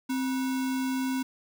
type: tone with sample-and-hold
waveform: sine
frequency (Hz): 261.6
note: C4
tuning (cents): 0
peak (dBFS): -26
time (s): 0.09-1.23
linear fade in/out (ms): 10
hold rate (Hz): 1225
effects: none